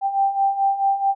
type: beating tone pair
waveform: sine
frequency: 784 / 788.6 Hz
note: G5 / G5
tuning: 0 / +10 cents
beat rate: 4.6 Hz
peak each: -23 / -18 dBFS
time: 0.01-1.15 s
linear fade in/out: 50 ms
effects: none